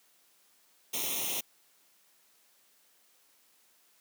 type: noise with comb filter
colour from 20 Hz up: white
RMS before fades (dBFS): -33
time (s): 0.93-1.41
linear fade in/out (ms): 10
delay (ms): 0.32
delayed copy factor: +0.85
effects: white hiss -66 dBFS RMS until 4 s + high-pass 200 Hz 12 dB/octave